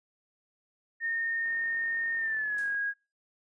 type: tone with pitch glide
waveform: sine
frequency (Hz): 1833 to 1642.5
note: A#6 to G#6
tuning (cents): -30 to -20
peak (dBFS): -28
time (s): 1-2.94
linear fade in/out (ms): 50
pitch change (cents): -190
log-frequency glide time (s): 2.17-2.65
type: click train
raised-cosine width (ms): 0.5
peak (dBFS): -38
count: 59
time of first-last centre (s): 1.46-2.746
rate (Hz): 45.1
type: noise with exponential decay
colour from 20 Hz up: blue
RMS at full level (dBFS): -46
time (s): 2.58-2.85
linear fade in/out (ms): 2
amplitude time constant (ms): 58
effects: noise-tail reverb RT60 0.3 s tail -24 dB re dry + resampled to 22050 Hz